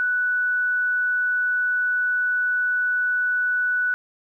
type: tone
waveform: sine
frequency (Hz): 1482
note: F#6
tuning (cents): +2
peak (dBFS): -19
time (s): 0-3.94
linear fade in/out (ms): 0
effects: 10-bit